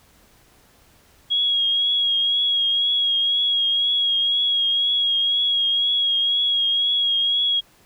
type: tone with vibrato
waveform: sine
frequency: 3300 Hz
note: G#7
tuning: 12 cents flat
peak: -17 dBFS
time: 1.3-7.61 s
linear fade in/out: 20 ms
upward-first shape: triangle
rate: 2 Hz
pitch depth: 33 cents each way
effects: pink hiss -55 dBFS RMS until 7.85 s